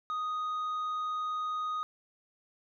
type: tone with tanh clipping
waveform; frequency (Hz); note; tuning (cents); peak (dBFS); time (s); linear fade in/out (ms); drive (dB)
triangle; 1244.5; D#6; 0; -32; 0.1-1.83; 0; 8
effects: none